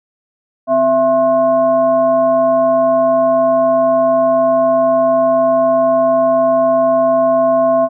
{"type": "tone with frequency modulation", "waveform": "sine", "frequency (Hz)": 664, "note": "E5", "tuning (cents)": 12, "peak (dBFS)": -9, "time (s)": [0.67, 7.89], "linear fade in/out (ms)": 50, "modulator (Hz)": 405, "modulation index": 0.58, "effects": []}